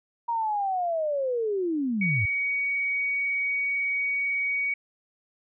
sine linear sweep, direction down, 948 to 89 Hz, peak -24 dBFS, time 0.28-2.26 s, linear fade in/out 10 ms
sine tone with vibrato, 2249 Hz, C#7, 24 cents sharp, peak -24 dBFS, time 2.01-4.74 s, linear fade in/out 5 ms, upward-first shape sine, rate 20 Hz, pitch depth 9 cents each way
effects none

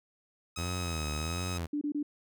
10% pulse tone, 1272 Hz, D#6, 38 cents sharp, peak -30 dBFS, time 0.56-1.58 s, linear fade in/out 5 ms
sawtooth tone with vibrato, 82.41 Hz, E2, in tune, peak -29 dBFS, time 0.57-1.67 s, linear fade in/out 20 ms, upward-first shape sine, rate 1.4 Hz, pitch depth 170 cents each way
sine tone bursts, 293.5 Hz, D4, 1 cent flat, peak -29 dBFS, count 3, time 1.73-2.029 s, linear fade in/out 5 ms, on 83 ms, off 25 ms
effects none

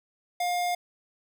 square tone, 709 Hz, F5, 26 cents sharp, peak -26 dBFS, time 0.4-0.75 s, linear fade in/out 5 ms, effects none

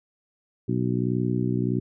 harmonic tone, 61.5 Hz, B1, 7 cents flat, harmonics 2 / 3 / 4 / 5 / 6, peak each -26 / -28 / -29 / -30 / -31 dBFS, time 0.68-1.8 s, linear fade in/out 10 ms, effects none

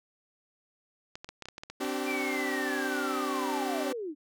clicks, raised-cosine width 0.2 ms, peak -24 dBFS, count 10, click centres 1.155 / 1.245 / 1.29 / 1.423 / 1.456 / 1.486 / 1.581 / 1.635 / 1.7 / 1.848 s
sawtooth chord, C suspended second, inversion none, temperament equal with one note detuned, 261.6 / 293.7 / 384.6 Hz, C4 / D4 / G4, 0 / 0 / -33 cents, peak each -31 dBFS, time 1.8-3.93 s, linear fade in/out 10 ms
sine linear sweep, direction down, 2392 to 277.2 Hz, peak -33 dBFS, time 2.05-4.15 s, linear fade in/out 50 ms
effects none

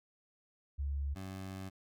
sine / 20% pulse tone pair in turn, 70.3 / 95.2 Hz, C#2 / F#2, +25 / +50 cents, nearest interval perfect fourth, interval 525 cents, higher second, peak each -33 / -37 dBFS, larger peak first, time 0.78-1.15 / 1.15-1.7 s, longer second, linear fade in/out 20 ms, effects none

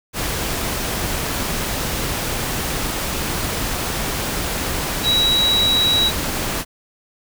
sine tone in noise, 3880 Hz, B7, 31 cents flat, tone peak -14 dBFS, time 5.03-6.12 s, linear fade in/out 50 ms, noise pink, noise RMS -23 dBFS, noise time 0.13-6.65 s, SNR +6 dB, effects none

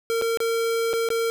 square tone with dropouts, 458.2 Hz, A#4, 30 cents flat, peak -22 dBFS, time 0.1-1.3 s, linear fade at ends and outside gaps 0 ms, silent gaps 0.214-0.221 / 0.373-0.403 / 0.931-0.936 / 1.088-1.103 s, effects none

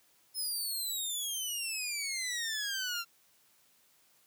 15% pulse exponential sweep, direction down, 5220 to 1358 Hz, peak -27 dBFS, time 0.34-3.05 s, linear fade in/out 50 ms, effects white hiss -67 dBFS RMS until 4.26 s + high-pass 80 Hz 12 dB/octave

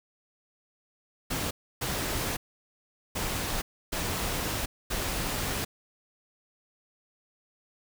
pink noise bursts at uneven times, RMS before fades -31 dBFS, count 5, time 1.3-1.51 / 1.81-2.37 / 3.15-3.62 / 3.92-4.66 / 4.9-5.65 s, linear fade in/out 10 ms, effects none

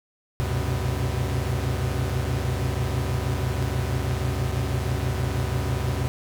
45% pulse tone cluster, 70.2 / 94.6 / 122.9 / 129.1 Hz, C#2 / F#2 / B2 / C3, +22 / +39 / -8 / -23 cents, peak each -29 dBFS, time 0.4-6.08 s, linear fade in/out 0 ms, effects none

